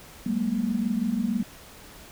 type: tone cluster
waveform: sine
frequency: 191.2 / 209.4 / 235.7 Hz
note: G3 / G#3 / A#3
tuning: -43 / +15 / +19 cents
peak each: -30 / -28 / -26 dBFS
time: 0.26-1.43 s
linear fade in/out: 5 ms
effects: pink hiss -47 dBFS RMS until 2.11 s